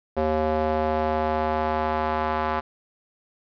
square tone with band-pass filter sweep, 77.8 Hz, D#2, in tune, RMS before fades -24 dBFS, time 0.16-2.61 s, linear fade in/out 20 ms, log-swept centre 570 to 990 Hz, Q 1.8, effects resampled to 11025 Hz + 8-bit

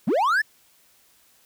triangle linear sweep, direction up, 154.6 to 1809 Hz, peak -16 dBFS, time 0.07-0.42 s, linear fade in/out 10 ms, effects white hiss -59 dBFS RMS until 1.45 s

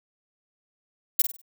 violet noise with echo, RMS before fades -18 dBFS, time 1.19-1.22 s, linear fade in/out 5 ms, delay 49 ms, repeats 4, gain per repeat -9 dB, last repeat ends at 1.416 s, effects none

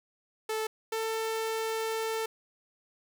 sawtooth tone pair in turn, 437.8 / 445.5 Hz, A4 / A4, -9 / +22 cents, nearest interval unison, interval 31 cents, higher second, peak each -26 dBFS, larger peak neither, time 0.49-0.67 / 0.92-2.26 s, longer second, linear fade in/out 5 ms, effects none

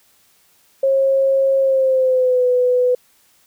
sine tone with pitch glide, 540 to 498.1 Hz, C#5 to B4, -45 to +15 cents, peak -12 dBFS, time 0.83-2.95 s, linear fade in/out 5 ms, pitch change -140 cents, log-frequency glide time 1.59-2.46 s, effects white hiss -56 dBFS RMS until 3.46 s

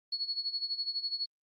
sine tone with tremolo, 4375 Hz, C#8, 24 cents flat, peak -29 dBFS, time 0.12-1.26 s, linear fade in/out 5 ms, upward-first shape sine, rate 12 Hz, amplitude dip 80%, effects Opus 24 kbps

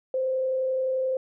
sine tone with frequency modulation, 521 Hz, C5, 7 cents flat, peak -23 dBFS, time 0.14-1.17 s, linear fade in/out 2 ms, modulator 31.5 Hz, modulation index 0.21, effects none

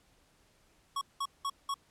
square tone bursts, 1108.7 Hz, C#6, in tune, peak -32 dBFS, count 4, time 0.96-1.742 s, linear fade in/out 5 ms, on 53 ms, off 190 ms, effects pink hiss -67 dBFS RMS until 1.9 s + low-pass 11000 Hz 12 dB/octave

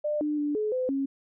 sine tone with pitch steps, 598 / 299 / 293.6 / 426.6 / 510 / 273.4 Hz, D5 / D4 / D4 / G#4 / C5 / C#4, +31 / +31 / 0 / +46 / -44 / -24 cents, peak -25 dBFS, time 0.04-1.06 s, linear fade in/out 10 ms, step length 170 ms, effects none

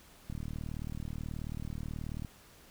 click train, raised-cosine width 5 ms, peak -27 dBFS, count 76, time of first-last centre 0.3-2.248 s, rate 38.5 Hz, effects pink hiss -58 dBFS RMS until 2.7 s

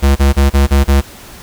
square tone bursts, 69.3 Hz, C#2, in tune, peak -7 dBFS, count 6, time 0.02-1.015 s, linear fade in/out 20 ms, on 140 ms, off 31 ms, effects pink hiss -35 dBFS RMS until 1.42 s

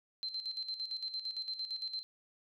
sine tone with tremolo, 4106 Hz, C8, 33 cents flat, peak -35 dBFS, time 0.23-2.03 s, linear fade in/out 0 ms, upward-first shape square, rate 8.8 Hz, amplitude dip 65%, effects none

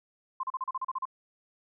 sine tone bursts, 1046.5 Hz, C6, in tune, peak -29 dBFS, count 10, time 0.4-1.054 s, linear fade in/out 5 ms, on 33 ms, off 36 ms, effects none

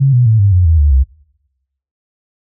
sine tone with pitch steps, 136.5 / 123.02 / 110.87 / 99.92 / 90.06 / 81.16 / 73.15 / 65.93 Hz, C#3 / B2 / A2 / G2 / F#2 / E2 / D2 / C2, -26 / -6 / +14 / +34 / -46 / -26 / -6 / +14 cents, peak -6 dBFS, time 0-1.04 s, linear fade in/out 20 ms, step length 130 ms, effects noise-tail reverb RT60 0.9 s tail -23 dB re dry

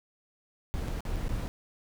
brown noise with dropouts, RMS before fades -32 dBFS, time 0.74-1.48 s, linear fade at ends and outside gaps 0 ms, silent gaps 0.878-0.883 / 1.006-1.052 / 1.16-1.165 / 1.283-1.291 s, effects none

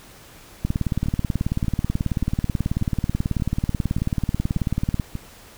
two click trains, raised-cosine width 5 ms, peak -9 / -15 dBFS, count 81 / 8, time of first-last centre 0.65-4.998 / 1.06-5.154 s, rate 18.4 / 1.71 Hz, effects pink hiss -46 dBFS RMS until 5.57 s

